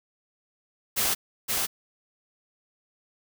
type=noise with echo; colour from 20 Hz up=white; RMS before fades=-25 dBFS; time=0.96-1.15 s; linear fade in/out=20 ms; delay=520 ms; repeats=1; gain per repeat=-2 dB; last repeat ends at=1.67 s; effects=none